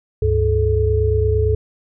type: tone cluster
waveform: sine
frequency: 71.1 / 99.9 / 430.8 Hz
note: C#2 / G2 / A4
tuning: +45 / +33 / -37 cents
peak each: -18 dBFS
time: 0.22-1.55 s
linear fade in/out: 5 ms
effects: none